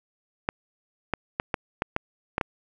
clicks, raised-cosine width 0.5 ms, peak -9 dBFS, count 8, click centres 0.489 / 1.137 / 1.399 / 1.542 / 1.821 / 1.964 / 2.381 / 2.412 s, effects none

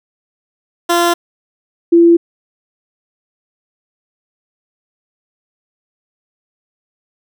15% pulse / sine tone pair in turn, 344.6 / 339.1 Hz, F4 / E4, -23 / +49 cents, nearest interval unison, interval 28 cents, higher first, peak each -4 / -4 dBFS, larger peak neither, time 0.89-1.14 / 1.92-2.17 s, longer neither, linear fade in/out 10 ms, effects none

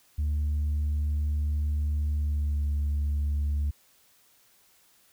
sine tone with pitch glide, 74.4 to 72.74 Hz, D2 to D2, +23 to -16 cents, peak -22 dBFS, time 0.18-3.71 s, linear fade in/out 10 ms, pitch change -39 cents, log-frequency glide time 2.16-2.62 s, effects tanh soft clip ceiling -23 dBFS + white hiss -62 dBFS RMS until 5.12 s

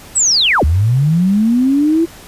sine linear two-way sweep, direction down then up, 8180 to 69.3 to 338.3 Hz, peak -9 dBFS, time 0.15-2.06 s, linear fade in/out 20 ms, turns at 0.64 s, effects pink hiss -37 dBFS RMS until 2.27 s + resampled to 32000 Hz

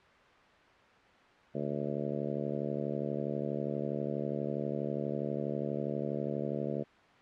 harmonic tone, 72.3 Hz, D2, 27 cents flat, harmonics 2 / 3 / 4 / 5 / 6 / 7 / 8 / 9, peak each -39 / -38 / -42 / -40 / -41 / -41 / -41 / -44 dBFS, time 1.54-6.84 s, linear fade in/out 20 ms, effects white hiss -59 dBFS RMS until 7.21 s + low-pass 2000 Hz 12 dB/octave

